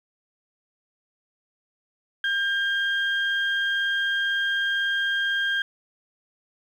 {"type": "tone pair together", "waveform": "sine", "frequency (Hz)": [1599, 3220], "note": ["G6", "G7"], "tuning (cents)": [34, 46], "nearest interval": "octave", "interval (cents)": 1212, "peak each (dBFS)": [-22, -28], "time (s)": [2.24, 5.62], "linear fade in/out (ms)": 2, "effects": ["tanh soft clip ceiling -14 dBFS", "9-bit"]}